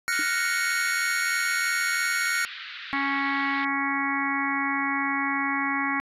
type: chord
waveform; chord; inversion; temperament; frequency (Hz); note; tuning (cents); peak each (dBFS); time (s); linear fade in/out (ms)
square; Gb major seventh; third; equal; 1396.9 / 1480 / 1864.7 / 2217; F6 / Gb6 / Bb6 / Db7; 0 / 0 / 0 / 0; -30; 0.08-2.45; 0
type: band-pass noise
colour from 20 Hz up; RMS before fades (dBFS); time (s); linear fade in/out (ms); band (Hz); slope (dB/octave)
pink; -39; 0.12-3.65; 5; 1400 to 4200; 48
type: tone with exponential decay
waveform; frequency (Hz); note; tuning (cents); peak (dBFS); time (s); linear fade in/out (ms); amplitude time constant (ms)
sine; 303.6; D#4; -42; -29; 0.19-0.28; 2; 18
type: harmonic tone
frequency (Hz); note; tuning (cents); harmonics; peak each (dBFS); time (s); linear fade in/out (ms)
277.2; C#4; 0; 1 / 3 / 4 / 5 / 6 / 7 / 8; -30 / -33 / -30 / -36 / -34 / -30 / -31; 2.93-6; 0
effects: resampled to 32000 Hz